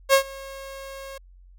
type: tone with ADSR envelope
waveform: sawtooth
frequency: 543 Hz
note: C#5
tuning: 36 cents flat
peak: -8 dBFS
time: 0.09-1.18 s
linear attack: 45 ms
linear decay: 93 ms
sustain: -24 dB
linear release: 6 ms
effects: added 45 Hz sine -47 dBFS peak until 1.58 s